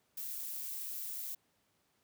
violet noise with amplitude modulation, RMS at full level -40 dBFS, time 0.17-1.35 s, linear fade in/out 5 ms, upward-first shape sine, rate 136 Hz, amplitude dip 30%, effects pink hiss -75 dBFS RMS until 2.03 s + high-pass 100 Hz 12 dB/octave

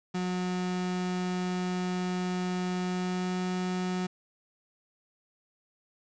35% pulse tone with pitch glide, 181.6 to 182.76 Hz, F#3 to F#3, -32 to -21 cents, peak -27 dBFS, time 0.14-4.07 s, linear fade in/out 10 ms, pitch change +11 cents, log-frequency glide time 2.84-3.38 s, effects resampled to 16000 Hz + 9-bit

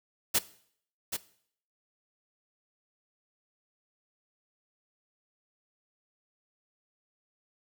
white noise with echo, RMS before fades -25 dBFS, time 0.34-0.39 s, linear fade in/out 10 ms, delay 780 ms, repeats 1, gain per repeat -8 dB, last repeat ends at 1.17 s, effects noise-tail reverb RT60 0.6 s tail -18 dB re dry

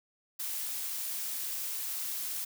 blue noise, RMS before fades -36 dBFS, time 0.39-2.45 s, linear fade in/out 10 ms, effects none

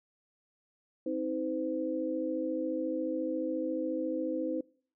sine tone cluster, 263.1 / 317.3 / 511 Hz, C4 / D#4 / C5, +10 / +34 / -41 cents, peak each -37 / -33 / -35 dBFS, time 1.06-4.61 s, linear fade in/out 5 ms, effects noise-tail reverb RT60 0.5 s tail -23 dB re dry

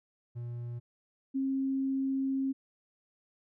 triangle / sine tone pair in turn, 119.6 / 268.5 Hz, A#2 / C4, +45 / +45 cents, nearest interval octave + major second, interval 1400 cents, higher second, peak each -34 / -28 dBFS, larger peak second, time 0.35-0.8 / 1.34-2.53 s, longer second, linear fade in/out 20 ms, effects none

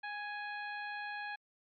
harmonic tone with a mistuned harmonic, 833 Hz, G#5, 5 cents sharp, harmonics 1 / 2 / 3 / 4 / 5, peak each -43 / -42 / -48 / -56 / -55 dBFS, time 0.03-1.36 s, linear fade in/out 10 ms, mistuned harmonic 1, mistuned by -18 cents, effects Opus 48 kbps

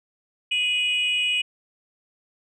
sine tone pair together, 2489 / 2918 Hz, D#7 / F#7, 0 / -25 cents, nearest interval minor third, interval 275 cents, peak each -21 dBFS, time 0.51-1.42 s, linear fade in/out 10 ms, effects tanh soft clip ceiling -17 dBFS

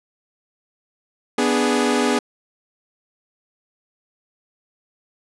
sawtooth chord, G# diminished, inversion first, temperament equal, 246.9 / 293.7 / 415.3 Hz, B3 / D4 / G#4, 0 / 0 / 0 cents, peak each -16 / -19 / -17 dBFS, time 1.38-2.19 s, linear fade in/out 5 ms, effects resampled to 24000 Hz

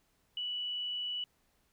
sine tone, 2954 Hz, F#7, 3 cents flat, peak -34 dBFS, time 0.37-1.24 s, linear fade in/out 2 ms, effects pink hiss -73 dBFS RMS until 1.72 s

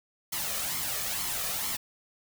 white noise with flanger, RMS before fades -32 dBFS, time 0.32-1.77 s, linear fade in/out 10 ms, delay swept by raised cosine 0.93 to 1.69 ms, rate 2.2 Hz, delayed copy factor +0.55, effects none

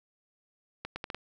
accelerating click train, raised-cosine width 0.3 ms, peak -20 dBFS, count 5, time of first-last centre 0.85-1.146 s, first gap 110 ms, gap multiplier 0.74, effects none

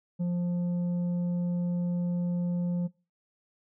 sine tone with tanh clipping, 175.6 Hz, F3, 10 cents sharp, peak -27 dBFS, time 0.19-2.88 s, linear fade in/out 20 ms, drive 5 dB, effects noise-tail reverb RT60 0.3 s tail -22 dB re dry

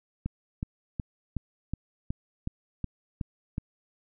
click train, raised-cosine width 5 ms, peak -18 dBFS, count 10, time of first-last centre 0.26-3.581 s, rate 2.71 Hz, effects none

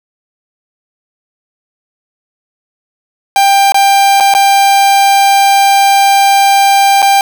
45% pulse tone with dropouts, 792 Hz, G5, 18 cents sharp, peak -5 dBFS, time 3.36-7.21 s, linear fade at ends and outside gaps 1 ms, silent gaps 3.721-3.744 / 4.201-4.206 / 4.339-4.349 / 7.02-7.026 s, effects none

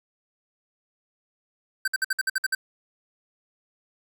square tone bursts, 1550 Hz, G6, 20 cents flat, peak -22 dBFS, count 9, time 1.85-2.55 s, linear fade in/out 5 ms, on 28 ms, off 56 ms, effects none

